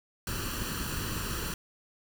pink noise with comb filter, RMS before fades -34 dBFS, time 0.27-1.54 s, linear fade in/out 2 ms, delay 0.69 ms, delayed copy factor +0.7, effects none

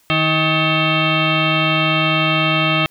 sine tone with frequency modulation, 1269 Hz, D#6, 34 cents sharp, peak -13 dBFS, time 0.1-2.86 s, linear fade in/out 0 ms, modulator 475 Hz, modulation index 4.2, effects white hiss -56 dBFS RMS until 2.9 s

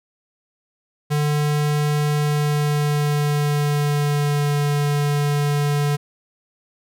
square tone with pitch glide, 148.3 to 145.5 Hz, D3 to D3, +17 to -16 cents, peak -18 dBFS, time 1.1-5.97 s, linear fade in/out 20 ms, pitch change -33 cents, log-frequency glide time 2.14-4.56 s, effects none

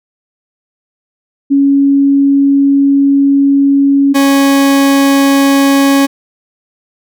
sine / 40% pulse tone pair in turn, 278.3 / 276.2 Hz, C#4 / C#4, +7 / -6 cents, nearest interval unison, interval 13 cents, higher first, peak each -5 dBFS, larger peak neither, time 1.5-4.14 / 4.14-6.07 s, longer first, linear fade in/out 20 ms, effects none

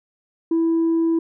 sine tone, 329.6 Hz, E4, in tune, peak -14 dBFS, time 0.51-1.19 s, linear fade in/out 5 ms, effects tanh soft clip ceiling -14 dBFS

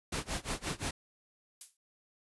pink noise with tremolo, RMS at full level -34 dBFS, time 0.12-0.91 s, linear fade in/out 5 ms, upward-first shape sine, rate 5.7 Hz, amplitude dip 95%
violet noise with exponential decay, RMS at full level -37 dBFS, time 1.61-1.77 s, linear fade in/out 2 ms, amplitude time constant 34 ms
effects resampled to 24000 Hz

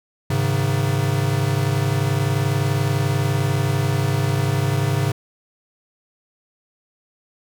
square chord, Ab suspended fourth, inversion none, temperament equal with one note detuned, 103.83 / 135.27 / 155.56 Hz, Ab2 / Db3 / Eb3, 0 / -42 / 0 cents, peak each -23 / -21 / -27 dBFS, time 0.3-5.12 s, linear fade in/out 5 ms, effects none

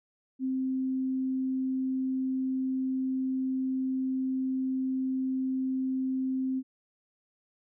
sine tone, 261.6 Hz, C4, in tune, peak -27 dBFS, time 0.39-6.63 s, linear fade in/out 50 ms, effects none

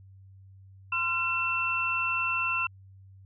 sine tone cluster, 1030 / 1366 / 2690 Hz, C6 / F6 / E7, -28 / -39 / +34 cents, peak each -34 / -32 / -27 dBFS, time 0.92-2.67 s, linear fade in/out 5 ms, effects added 96 Hz sine -49 dBFS peak until 3.25 s

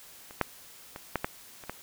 clicks, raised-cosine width 0.5 ms, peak -30 / -9 / -24 / -12 / -13 / -30 / -19 dBFS, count 7, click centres 0.309 / 0.413 / 0.961 / 1.157 / 1.245 / 1.638 / 1.696 s, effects white hiss -51 dBFS RMS until 1.82 s

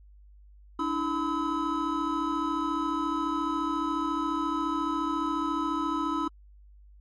triangle tone cluster, 291.6 / 325.9 / 1007 / 1288 Hz, D4 / E4 / B5 / E6, -12 / -20 / +33 / -41 cents, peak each -30 dBFS, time 0.79-6.28 s, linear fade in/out 5 ms, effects added 50 Hz sine -50 dBFS peak until 7 s + MP3 48 kbps

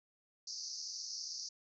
pink band-pass noise, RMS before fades -44 dBFS, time 0.47-1.49 s, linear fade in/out 5 ms, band 4600 to 6200 Hz, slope 96 dB/octave, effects none

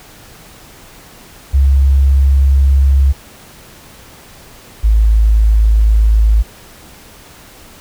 sine tone pair in turn, 68.2 / 53.96 Hz, C#2 / A1, -28 / -33 cents, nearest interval major third, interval 405 cents, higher first, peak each -6 dBFS, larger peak neither, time 1.53-3.13 / 4.83-6.43 s, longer neither, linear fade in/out 20 ms, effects pink hiss -39 dBFS RMS until 7.8 s

